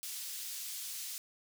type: high-pass noise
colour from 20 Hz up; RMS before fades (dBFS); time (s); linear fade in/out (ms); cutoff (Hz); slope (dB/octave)
pink; -42; 0.03-1.18; 0; 4600; 12
effects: none